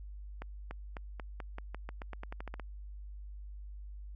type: accelerating click train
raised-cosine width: 0.5 ms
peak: -27 dBFS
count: 16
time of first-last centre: 0.42-2.597 s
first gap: 290 ms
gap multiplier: 0.89
effects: added 50 Hz sine -43 dBFS peak until 4.15 s